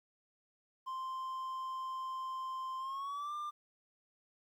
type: tone with pitch glide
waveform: triangle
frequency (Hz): 1045 to 1193.5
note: C6 to D6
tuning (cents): -2 to +28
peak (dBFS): -36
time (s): 0.86-3.51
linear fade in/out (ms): 20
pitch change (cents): +230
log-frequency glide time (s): 2.79-3.34
effects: 12-bit